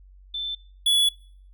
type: tone pair in turn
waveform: sine / square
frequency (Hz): 3535 / 3409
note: A7 / G#7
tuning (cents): +7 / +45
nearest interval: minor second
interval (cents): 62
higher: first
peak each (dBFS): -27 / -18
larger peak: second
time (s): 0.34-0.55 / 0.86-1.09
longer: second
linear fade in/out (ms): 5
effects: noise-tail reverb RT60 0.6 s tail -26 dB re dry + added 47 Hz sine -47 dBFS peak until 1.53 s